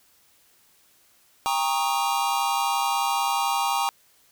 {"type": "chord", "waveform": "square", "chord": "Eb dominant seventh", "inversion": "first", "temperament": "equal with one note detuned", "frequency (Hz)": [800.9, 932.3, 1108.7, 1244.5], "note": ["G5", "Bb5", "Db6", "Eb6"], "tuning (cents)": [37, 0, 0, 0], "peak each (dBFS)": [-27, -27, -30, -32], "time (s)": [1.46, 3.89], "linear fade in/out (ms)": 0, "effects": ["white hiss -60 dBFS RMS until 4.31 s"]}